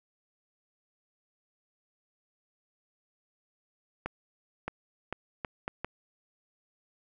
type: accelerating click train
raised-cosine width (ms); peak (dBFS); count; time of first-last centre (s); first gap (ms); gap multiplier
0.5; -18; 6; 4.06-5.846; 620; 0.72
effects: none